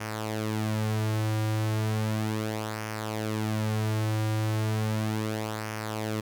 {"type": "tone with flanger", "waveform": "sawtooth", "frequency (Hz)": 108.5, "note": "A2", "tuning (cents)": -24, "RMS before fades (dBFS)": -29, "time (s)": [0, 6.21], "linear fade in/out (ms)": 10, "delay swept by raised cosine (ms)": [0.25, 4.55], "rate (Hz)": 0.35, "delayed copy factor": -0.6, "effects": []}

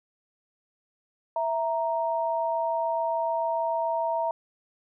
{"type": "tone pair together", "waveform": "sine", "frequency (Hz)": [659.2, 932.3], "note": ["E5", "A#5"], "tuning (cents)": [0, 0], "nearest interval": "tritone", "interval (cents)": 600, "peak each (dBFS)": -27, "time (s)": [1.36, 4.31], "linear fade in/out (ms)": 2, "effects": []}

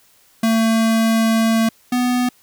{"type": "tone pair in turn", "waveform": "square", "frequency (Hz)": [224.9, 247.7], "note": ["A3", "B3"], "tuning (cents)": [38, 5], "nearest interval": "major second", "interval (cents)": 167, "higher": "second", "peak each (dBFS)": [-14, -16], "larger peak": "first", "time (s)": [[0.43, 1.69], [1.92, 2.29]], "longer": "first", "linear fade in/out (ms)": 5, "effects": ["white hiss -54 dBFS RMS until 2.42 s"]}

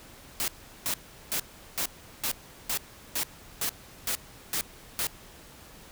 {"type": "noise bursts", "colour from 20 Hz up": "white", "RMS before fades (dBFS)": -29, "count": 11, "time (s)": [0.4, 5.069], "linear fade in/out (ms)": 0, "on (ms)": 79, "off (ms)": 380, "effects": ["pink hiss -50 dBFS RMS until 5.91 s"]}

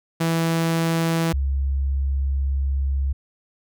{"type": "tone pair in turn", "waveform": ["sawtooth", "sine"], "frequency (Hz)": [164.81, 68.2], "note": ["E3", "C#2"], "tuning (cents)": [0, -28], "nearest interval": "octave + minor third", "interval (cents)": 1528, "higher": "first", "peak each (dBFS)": [-15, -19], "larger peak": "first", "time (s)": [[0.2, 1.33], [1.33, 3.13]], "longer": "second", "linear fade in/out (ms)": 10, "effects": []}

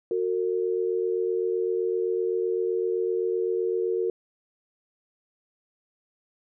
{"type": "tone pair together", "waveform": "sine", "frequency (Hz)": [367.2, 455], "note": ["F#4", "A#4"], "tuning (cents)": [-13, -42], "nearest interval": "major third", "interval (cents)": 371, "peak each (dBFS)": -26, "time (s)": [0.11, 4.1], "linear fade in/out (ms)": 2, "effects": []}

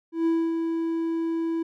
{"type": "tone with ADSR envelope", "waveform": "triangle", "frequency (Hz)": 329.6, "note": "E4", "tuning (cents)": 0, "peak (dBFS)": -17, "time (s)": [0.12, 1.63], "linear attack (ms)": 140, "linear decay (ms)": 260, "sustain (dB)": -5, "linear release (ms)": 8, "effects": []}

